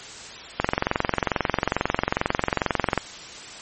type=click train; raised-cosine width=0.5 ms; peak=-4 dBFS; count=54; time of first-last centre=0.6-2.977 s; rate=22.3 Hz; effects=white hiss -39 dBFS RMS until 3.61 s + MP3 32 kbps